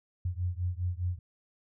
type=beating tone pair; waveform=sine; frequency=87.31 / 92.21 Hz; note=F2 / F#2; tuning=0 / -5 cents; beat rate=4.9 Hz; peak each=-32 / -33 dBFS; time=0.25-1.19 s; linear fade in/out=5 ms; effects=none